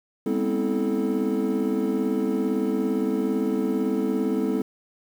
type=tone cluster; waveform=triangle; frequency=202.8 / 246.6 / 264.3 / 323.7 / 435.1 Hz; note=G#3 / B3 / C4 / E4 / A4; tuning=-41 / -2 / +18 / -31 / -19 cents; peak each=-26 dBFS; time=0.26-4.62 s; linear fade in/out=5 ms; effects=tanh soft clip ceiling -9 dBFS + 8-bit